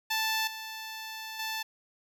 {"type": "tone with level steps", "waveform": "10% pulse", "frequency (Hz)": 880, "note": "A5", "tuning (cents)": 0, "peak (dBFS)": [-19, -30, -24], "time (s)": [0.1, 1.63], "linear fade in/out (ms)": 10, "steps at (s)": [0.47, 1.39], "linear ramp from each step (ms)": 5, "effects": []}